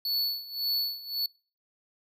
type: tone with tremolo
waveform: square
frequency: 4435 Hz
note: C#8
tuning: in tune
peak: -25 dBFS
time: 0.05-1.26 s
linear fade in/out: 2 ms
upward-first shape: sine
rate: 1.8 Hz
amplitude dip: 85%
effects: noise-tail reverb RT60 0.4 s tail -26 dB re dry